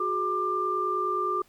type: tone cluster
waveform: sine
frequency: 367.2 / 416.7 / 1190 Hz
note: F#4 / G#4 / D6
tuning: -13 / +6 / +22 cents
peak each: -31 / -34 / -26 dBFS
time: 0-1.42 s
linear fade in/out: 5 ms
effects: pink hiss -61 dBFS RMS until 1.48 s